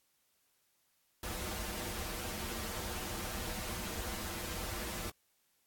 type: noise with comb filter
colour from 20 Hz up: pink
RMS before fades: -40 dBFS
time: 1.23-5.1 s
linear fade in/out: 2 ms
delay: 7.2 ms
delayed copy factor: -0.95
effects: white hiss -75 dBFS RMS until 5.66 s + AAC 64 kbps